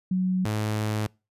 sine / sawtooth tone pair in turn, 185 / 107.18 Hz, F#3 / A2, 0 / -45 cents, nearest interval major sixth, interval 945 cents, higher first, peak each -21 dBFS, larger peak neither, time 0.11-0.45 / 0.45-1.07 s, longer second, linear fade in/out 5 ms, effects noise-tail reverb RT60 0.3 s tail -26 dB re dry + resampled to 32000 Hz

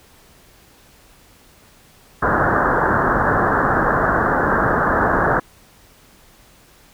white low-pass noise, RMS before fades -17 dBFS, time 2.22-5.4 s, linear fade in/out 10 ms, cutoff 1700 Hz, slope 96 dB/octave, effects pink hiss -50 dBFS RMS until 6.93 s

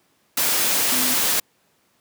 sine tone in noise, 254 Hz, B3, 49 cents sharp, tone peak -28 dBFS, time 0.92-1.14 s, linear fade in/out 5 ms, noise white, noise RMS -20 dBFS, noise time 0.37-1.4 s, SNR -11 dB, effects pink hiss -63 dBFS RMS until 2 s + high-pass 150 Hz 12 dB/octave

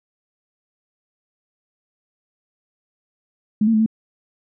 sine tone with pitch steps, 212.1 / 226.7 / 216.9 / 221.8 Hz, G#3 / A#3 / A3 / A3, +37 / -48 / -25 / +14 cents, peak -13 dBFS, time 3.61-3.862 s, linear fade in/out 5 ms, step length 63 ms, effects none

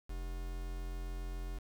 triangle tone with quantisation, 43.65 Hz, F1, in tune, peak -36 dBFS, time 0.09-1.59 s, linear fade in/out 10 ms, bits 8, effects none

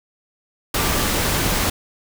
sine tone in noise, 1182 Hz, D6, 11 cents sharp, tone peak -31 dBFS, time 0.78-1.1 s, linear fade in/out 5 ms, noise pink, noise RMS -20 dBFS, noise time 0.74-1.7 s, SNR -14 dB, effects none

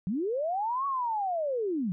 sine linear two-way sweep, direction up then down, 166.2 to 1129 to 166.2 Hz, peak -27 dBFS, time 0.07-1.92 s, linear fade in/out 0 ms, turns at 0.86 s, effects none

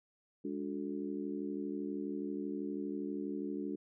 harmonic tone with a mistuned harmonic, 72.5 Hz, D2, 22 cents flat, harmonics 3 / 4 / 5 / 6, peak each -42 / -39 / -42 / -47 dBFS, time 0.44-3.76 s, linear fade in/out 10 ms, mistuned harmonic 3, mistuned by -110 cents, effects none

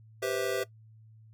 square chord, C major seventh, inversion second, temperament just, 392.4 / 490.5 / 523.3 / 654.1 Hz, G4 / B4 / C5 / E5, +2 / -12 / 0 / -14 cents, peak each -34 / -35 / -36 / -37 dBFS, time 0.22-0.64 s, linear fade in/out 10 ms, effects noise-tail reverb RT60 0.1 s tail -18 dB re dry + added 110 Hz sine -52 dBFS peak until 1.33 s

